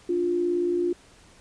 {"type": "tone pair together", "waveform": "sine", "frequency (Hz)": [292.5, 350.8], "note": ["D4", "F4"], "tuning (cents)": [-7, 8], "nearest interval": "minor third", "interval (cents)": 315, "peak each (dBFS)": [-31, -22], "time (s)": [0.09, 0.93], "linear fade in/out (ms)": 5, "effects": ["pink hiss -54 dBFS RMS until 1.4 s", "resampled to 22050 Hz"]}